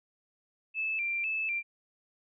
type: tone with vibrato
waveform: sine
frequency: 2489 Hz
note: D#7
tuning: in tune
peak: -29 dBFS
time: 0.74-1.63 s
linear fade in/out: 50 ms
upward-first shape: square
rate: 2 Hz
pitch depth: 87 cents each way
effects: none